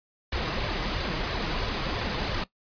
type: noise with flanger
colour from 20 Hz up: pink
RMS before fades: -29 dBFS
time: 0.32-2.44 s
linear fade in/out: 5 ms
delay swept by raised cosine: 1.7 to 6.5 ms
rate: 3 Hz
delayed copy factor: +0.6
effects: noise-tail reverb RT60 0.1 s tail -17 dB re dry + resampled to 11025 Hz